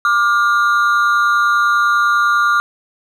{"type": "ring-modulated tone", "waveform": "triangle", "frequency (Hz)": 1300, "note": "E6", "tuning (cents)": -24, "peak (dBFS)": -6, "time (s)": [0.05, 2.6], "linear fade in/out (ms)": 0, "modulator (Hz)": 115, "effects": []}